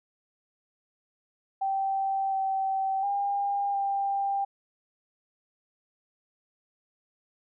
sine tone with pitch steps, 778 / 772 / 803 / 793 Hz, G5 / G5 / G5 / G5, -13 / -27 / +41 / +20 cents, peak -25 dBFS, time 1.61-4.45 s, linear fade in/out 10 ms, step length 710 ms, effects none

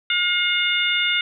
harmonic tone, 714 Hz, F5, 38 cents sharp, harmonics 2 / 3 / 4 / 5, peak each -25 / -22 / -23 / -24 dBFS, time 0.1-1.21 s, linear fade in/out 2 ms, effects none

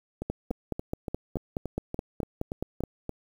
two click trains, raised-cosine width 2 ms, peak -16 / -19 dBFS, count 13 / 11, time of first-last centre 0.3-2.837 / 0.22-3.094 s, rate 4.73 / 3.48 Hz, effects 8-bit

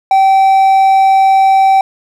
triangle tone with hard clipping, 773 Hz, G5, 24 cents flat, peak -6 dBFS, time 0.11-1.81 s, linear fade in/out 2 ms, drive 6 dB, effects none

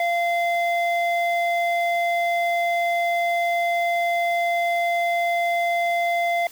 square tone with low-pass filter, 690 Hz, F5, 21 cents flat, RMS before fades -22 dBFS, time 0-6.47 s, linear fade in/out 2 ms, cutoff 2300 Hz, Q 1.7, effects white hiss -45 dBFS RMS until 6.51 s

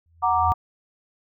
sine tone with exponential growth, 83.1 Hz, E2, 15 cents sharp, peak -21 dBFS, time 0.06-0.52 s, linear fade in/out 0 ms, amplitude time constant 98 ms
sine chord, Gb augmented, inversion none, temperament equal, 740 / 932.3 / 1174.7 Hz, Gb5 / Bb5 / D6, 0 / 0 / 0 cents, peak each -22 dBFS, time 0.22-0.54 s, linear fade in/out 20 ms
effects none

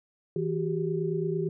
sine tone cluster, 162.8 / 370.9 / 399.8 Hz, E3 / F#4 / G4, -21 / +4 / +34 cents, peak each -30 / -31 / -31 dBFS, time 0.36-1.49 s, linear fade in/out 2 ms, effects none

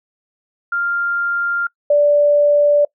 sine tone pair in turn, 1396 / 584.1 Hz, F6 / D5, -1 / -10 cents, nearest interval octave + minor third, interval 1509 cents, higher first, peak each -16 / -9 dBFS, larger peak second, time 0.72-1.67 / 1.9-2.85 s, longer neither, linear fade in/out 5 ms, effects noise-tail reverb RT60 0.1 s tail -24 dB re dry

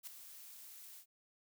blue noise with ADSR envelope, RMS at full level -44 dBFS, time 0.03-1.06 s, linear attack 42 ms, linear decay 3 ms, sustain -10 dB, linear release 80 ms, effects none

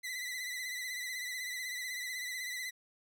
sawtooth tone with vibrato, 2000 Hz, B6, 21 cents sharp, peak -34 dBFS, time 0.03-2.71 s, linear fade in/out 20 ms, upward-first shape sine, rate 16 Hz, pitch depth 52 cents each way, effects none

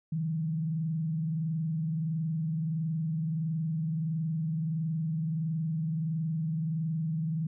sine tone with frequency modulation, 160 Hz, D#3, 49 cents sharp, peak -28 dBFS, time 0.12-7.47 s, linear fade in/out 5 ms, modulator 21.5 Hz, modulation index 0.46, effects none

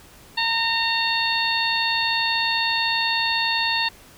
harmonic tone with a mistuned harmonic, 916 Hz, A#5, 31 cents flat, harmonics 1 / 2 / 3 / 4 / 5, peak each -26 / -26 / -26 / -26 / -26 dBFS, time 0.37-3.89 s, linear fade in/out 10 ms, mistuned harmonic 5, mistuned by -67 cents, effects pink hiss -48 dBFS RMS until 4.17 s

